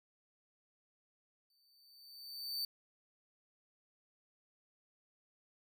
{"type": "tone with exponential growth", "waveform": "45% pulse", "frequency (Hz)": 4568, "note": "D8", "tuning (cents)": -49, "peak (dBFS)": -34, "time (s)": [1.5, 2.65], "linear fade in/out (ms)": 2, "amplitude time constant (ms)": 250, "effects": []}